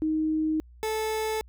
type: tone pair in turn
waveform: sine / 30% pulse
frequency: 312.7 / 436.7 Hz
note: D#4 / A4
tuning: +9 / -13 cents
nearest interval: tritone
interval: 578 cents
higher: second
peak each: -23 / -24 dBFS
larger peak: first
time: 0.02-0.6 / 0.83-1.41 s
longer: neither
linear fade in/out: 0 ms
effects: added 60 Hz sine -48 dBFS peak until 1.48 s